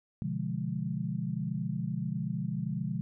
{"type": "chord", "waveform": "sine", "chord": "B diminished seventh", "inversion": "none", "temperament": "equal with one note detuned", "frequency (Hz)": [125.27, 146.83, 174.61, 207.7], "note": ["B2", "D3", "F3", "Ab3"], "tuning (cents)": [25, 0, 0, 0], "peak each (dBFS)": [-37, -36, -35, -37], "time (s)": [0.22, 3.01], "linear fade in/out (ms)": 0, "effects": []}